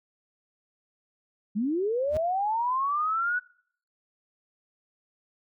sine linear sweep, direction up, 193.3 to 1494 Hz, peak -24 dBFS, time 1.55-3.4 s, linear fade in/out 20 ms
square tone with exponential growth, 80.1 Hz, E2, 49 cents flat, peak -30 dBFS, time 2.06-2.17 s, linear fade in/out 0 ms, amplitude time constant 23 ms
effects noise-tail reverb RT60 0.6 s tail -24 dB re dry

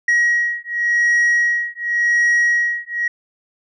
sine beating tone pair, 1900 / 1900.9 Hz, A#6 / A#6, +33 / +33 cents, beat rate 0.9 Hz, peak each -15 dBFS, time 0.08-3.08 s, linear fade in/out 5 ms, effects tanh soft clip ceiling -11 dBFS

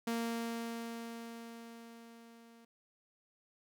sawtooth tone with level ramp, 231.3 Hz, A#3, 13 cents flat, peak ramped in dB -29 to -54 dBFS, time 0.07-2.65 s, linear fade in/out 5 ms, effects none

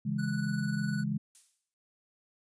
sine chord, C# minor, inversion none, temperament equal, 138.59 / 164.81 / 207.7 Hz, C#3 / E3 / G#3, 0 / 0 / 0 cents, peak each -34 / -35 / -32 dBFS, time 0.05-1.18 s, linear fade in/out 10 ms
square tone with tremolo, 1477 Hz, F#6, 3 cents flat, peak -38 dBFS, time 0.18-1.04 s, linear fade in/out 20 ms, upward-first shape sine, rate 20 Hz, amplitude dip 55%
violet noise with exponential decay, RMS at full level -47 dBFS, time 1.35-1.74 s, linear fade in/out 0 ms, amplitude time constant 84 ms
effects resampled to 22050 Hz

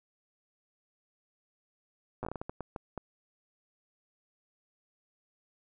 slowing click train, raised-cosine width 1 ms, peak -23 dBFS, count 12, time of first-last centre 2.23-2.977 s, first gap 8 ms, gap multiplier 1.39, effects none

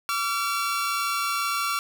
sawtooth tone pair together, 1149 / 1366.4 Hz, D6 / F6, -38 / -38 cents, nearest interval minor third, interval 300 cents, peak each -24 / -23 dBFS, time 0.09-1.79 s, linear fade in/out 0 ms, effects none

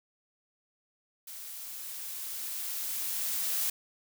blue noise with level ramp, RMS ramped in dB -44 to -30 dBFS, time 1.27-3.7 s, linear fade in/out 5 ms, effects none

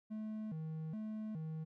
triangle tone with vibrato, 185 Hz, F#3, in tune, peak -38 dBFS, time 0.1-1.65 s, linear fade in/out 20 ms, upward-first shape square, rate 1.2 Hz, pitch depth 270 cents each way, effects none

